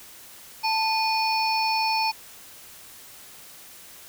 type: harmonic tone with a mistuned harmonic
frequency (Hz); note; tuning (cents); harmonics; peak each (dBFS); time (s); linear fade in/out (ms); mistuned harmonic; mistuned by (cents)
886; A5; +12; 1 / 3 / 5 / 6; -23 / -28 / -30 / -31; 0.63-2.12; 20; 3; -130
effects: white hiss -46 dBFS RMS until 4.08 s

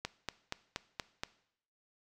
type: click train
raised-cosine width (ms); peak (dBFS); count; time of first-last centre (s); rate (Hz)
0.2; -18; 6; 0.05-1.235; 4.22
effects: noise-tail reverb RT60 0.7 s tail -18 dB re dry

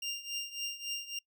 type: tone with tremolo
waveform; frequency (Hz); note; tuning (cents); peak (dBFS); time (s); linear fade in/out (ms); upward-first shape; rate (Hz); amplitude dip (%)
25% pulse; 2794; F7; 0; -29; 0.02-1.19; 5; triangle; 3.6; 85
effects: noise-tail reverb RT60 0.1 s tail -24 dB re dry

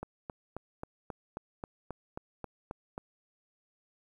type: click train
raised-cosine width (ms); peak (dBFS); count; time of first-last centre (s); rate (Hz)
1; -24; 12; 0.03-2.979; 3.73
effects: 10-bit

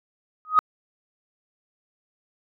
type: tone with exponential growth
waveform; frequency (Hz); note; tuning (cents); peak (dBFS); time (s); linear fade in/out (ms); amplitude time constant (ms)
sine; 1254; D#6; +13; -8; 0.45-0.59; 0; 29
effects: tanh soft clip ceiling -4 dBFS

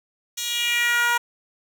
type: tone with high-pass filter sweep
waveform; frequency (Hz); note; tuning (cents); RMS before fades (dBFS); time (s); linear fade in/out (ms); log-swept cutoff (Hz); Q
10% pulse; 476.9; A#4; +39; -22; 0.37-1.18; 10; 4700 to 1000; 2.6
effects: none

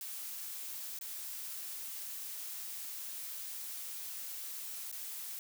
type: noise with dropouts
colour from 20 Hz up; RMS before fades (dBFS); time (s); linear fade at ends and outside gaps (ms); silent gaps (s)
blue; -43; 0.01-5.39; 1; 0.988-1.011 / 4.915-4.925
effects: none

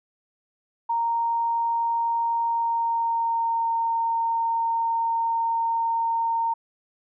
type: tone with pitch glide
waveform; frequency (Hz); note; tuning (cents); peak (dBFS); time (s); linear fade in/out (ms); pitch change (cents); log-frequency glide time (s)
sine; 928 to 917.9; A#5 to A#5; -8 to -27; -21; 0.89-6.54; 10; -19; 2.46-3.67
effects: none

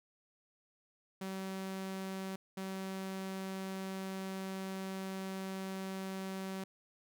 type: tone bursts at uneven times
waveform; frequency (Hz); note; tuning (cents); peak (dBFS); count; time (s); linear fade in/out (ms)
sawtooth; 191; G3; -45; -35; 2; 1.21-2.36 / 2.57-6.64; 5
effects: none

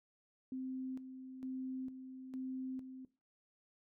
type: tone with tremolo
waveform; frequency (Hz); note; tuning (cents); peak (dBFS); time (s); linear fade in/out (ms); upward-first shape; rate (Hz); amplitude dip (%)
sine; 260; C4; -11; -39; 0.52-3.05; 2; square; 1.1; 60
effects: noise-tail reverb RT60 0.3 s tail -17 dB re dry

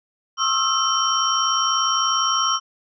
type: tone cluster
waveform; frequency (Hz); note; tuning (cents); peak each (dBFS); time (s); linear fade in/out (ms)
sine; 1082 / 1285 / 1345 / 3074 / 5610; C#6 / E6 / E6 / G7 / F8; -42 / -45 / +34 / -35 / +7; -24; 0.37-2.6; 50
effects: none

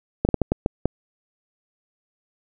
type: slowing click train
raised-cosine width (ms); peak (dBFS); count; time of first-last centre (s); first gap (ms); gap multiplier
2; -5; 7; 0.25-0.856; 39; 1.38
effects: none

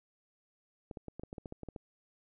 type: clicks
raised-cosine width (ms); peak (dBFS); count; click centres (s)
2; -29; 12; 0.912 / 0.972 / 1.083 / 1.196 / 1.235 / 1.329 / 1.382 / 1.458 / 1.524 / 1.633 / 1.687 / 1.762
effects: none

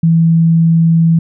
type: tone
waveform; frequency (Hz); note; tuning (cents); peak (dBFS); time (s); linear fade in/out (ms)
sine; 164.81; E3; 0; -6; 0.03-1.19; 5
effects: none

